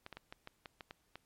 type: clicks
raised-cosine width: 0.3 ms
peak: -30 dBFS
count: 9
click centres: 0.064 / 0.127 / 0.17 / 0.325 / 0.474 / 0.658 / 0.808 / 0.909 / 1.156 s
effects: pink hiss -75 dBFS RMS until 1.25 s + MP3 64 kbps